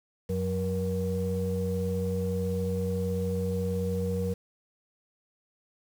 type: tone cluster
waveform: sine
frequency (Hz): 91.4 / 182.1 / 474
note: F#2 / F#3 / A#4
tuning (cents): -21 / -27 / +29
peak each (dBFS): -30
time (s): 0.29-4.34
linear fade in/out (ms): 10
effects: tanh soft clip ceiling -20 dBFS + 8-bit